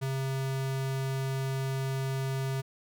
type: tone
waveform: square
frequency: 134 Hz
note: C3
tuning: 42 cents sharp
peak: -30 dBFS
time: 0.01-2.62 s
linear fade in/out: 20 ms
effects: none